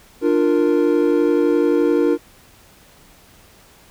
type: chord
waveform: triangle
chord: Bb major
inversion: first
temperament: equal with one note detuned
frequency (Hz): 297.6 / 349.2 / 466.2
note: D4 / F4 / Bb4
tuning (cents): +23 / 0 / 0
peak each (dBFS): -16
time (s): 0.21-2.18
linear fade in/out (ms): 50
effects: pink hiss -49 dBFS RMS until 3.9 s